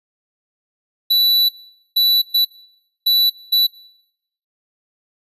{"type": "tone bursts at uneven times", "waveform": "square", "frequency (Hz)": 3956, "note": "B7", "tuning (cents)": 2, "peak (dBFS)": -12, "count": 5, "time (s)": [[1.1, 1.49], [1.96, 2.22], [2.34, 2.45], [3.06, 3.3], [3.52, 3.67]], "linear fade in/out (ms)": 10, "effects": ["noise-tail reverb RT60 0.8 s tail -23 dB re dry", "resampled to 32000 Hz"]}